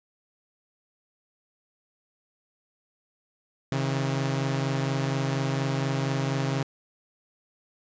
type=tone pair together; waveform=sawtooth; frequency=135.08 / 159.3 Hz; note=C#3 / D#3; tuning=-44 / +41 cents; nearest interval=minor third; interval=285 cents; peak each=-22 / -27 dBFS; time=3.72-6.63 s; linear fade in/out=2 ms; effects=resampled to 16000 Hz